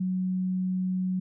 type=tone; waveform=sine; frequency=185 Hz; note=F#3; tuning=in tune; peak=-25 dBFS; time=0-1.2 s; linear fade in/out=10 ms; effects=none